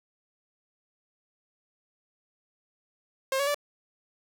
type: tone with pitch steps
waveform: sawtooth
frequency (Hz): 533 / 562 / 581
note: C5 / C#5 / D5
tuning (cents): +32 / +24 / -19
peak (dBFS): -21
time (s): 3.32-3.545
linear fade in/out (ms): 2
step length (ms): 75
effects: none